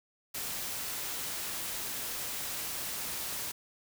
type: noise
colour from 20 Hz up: white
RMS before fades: -37 dBFS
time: 0.34-3.52 s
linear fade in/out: 10 ms
effects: none